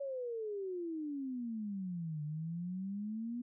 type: exponential two-way sweep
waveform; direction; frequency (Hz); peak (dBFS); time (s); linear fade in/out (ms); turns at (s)
sine; down then up; 566 to 147.8 to 245.5; -37; 0-3.42; 10; 2.23
effects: none